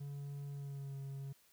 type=tone with pitch glide; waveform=triangle; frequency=141.8 to 137.29 Hz; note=C#3 to C#3; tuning=+40 to -16 cents; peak=-40 dBFS; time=0-1.33 s; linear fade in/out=10 ms; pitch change=-56 cents; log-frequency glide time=0.5-0.96 s; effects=white hiss -69 dBFS RMS until 1.52 s